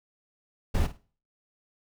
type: noise with echo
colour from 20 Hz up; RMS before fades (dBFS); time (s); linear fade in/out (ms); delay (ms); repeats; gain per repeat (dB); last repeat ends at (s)
brown; -24; 0.74-0.87; 10; 52; 2; -14; 0.974
effects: noise-tail reverb RT60 0.4 s tail -19 dB re dry